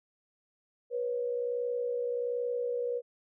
sine tone pair together, 484.7 / 546 Hz, B4 / C#5, -32 / -26 cents, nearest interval major second, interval 206 cents, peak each -30 / -38 dBFS, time 0.9-3.02 s, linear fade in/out 50 ms, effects none

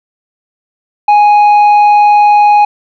sine tone with tanh clipping, 830.6 Hz, G#5, in tune, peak -4 dBFS, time 1.08-2.65 s, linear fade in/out 5 ms, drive 5 dB, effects none

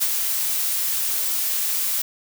blue noise with ADSR envelope, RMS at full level -19 dBFS, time 0-2.02 s, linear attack 22 ms, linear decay 51 ms, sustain -4 dB, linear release 4 ms, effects none

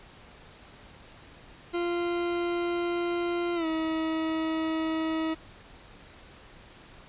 40% pulse tone with pitch glide, 346.8 to 319.9 Hz, F4 to D#4, -12 to +48 cents, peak -26 dBFS, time 1.73-5.35 s, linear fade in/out 20 ms, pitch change -140 cents, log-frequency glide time 3.55-3.66 s, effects pink hiss -51 dBFS RMS until 7.08 s + resampled to 8000 Hz

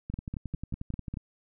two click trains, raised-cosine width 5 ms, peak -23 / -22 dBFS, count 13 / 6, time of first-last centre 0.1-1.171 / 0.14-1.14 s, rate 11.2 / 5 Hz, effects none

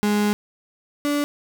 35% pulse tone pair in turn, 207.7 / 290.2 Hz, G#3 / D4, 0 / -21 cents, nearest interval tritone, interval 579 cents, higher second, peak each -16 / -18 dBFS, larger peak first, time 0.03-0.33 / 1.05-1.24 s, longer first, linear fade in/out 0 ms, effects none

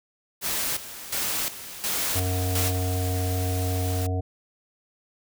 white noise with tremolo, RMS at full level -27 dBFS, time 0.41-2.72 s, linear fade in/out 50 ms, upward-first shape square, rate 1.4 Hz, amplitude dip 75%
white noise, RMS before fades -36 dBFS, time 1.91-4.07 s, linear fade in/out 10 ms
harmonic tone, 91.9 Hz, F#2, 11 cents flat, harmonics 1 / 3 / 5 / 7 / 8, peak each -24 / -34 / -35 / -38 / -37 dBFS, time 2.15-4.21 s, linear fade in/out 10 ms
effects none

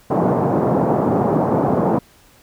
pink band-pass noise, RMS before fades -17 dBFS, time 0.1-1.99 s, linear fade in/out 10 ms, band 140 to 910 Hz, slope 24 dB/octave, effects pink hiss -51 dBFS RMS until 2.42 s

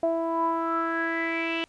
sawtooth tone with low-pass filter sweep, 330.3 Hz, E4, 4 cents sharp, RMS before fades -27 dBFS, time 0.03-1.64 s, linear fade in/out 0 ms, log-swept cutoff 690 to 2900 Hz, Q 7.7, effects pink hiss -62 dBFS RMS until 1.68 s + resampled to 22050 Hz

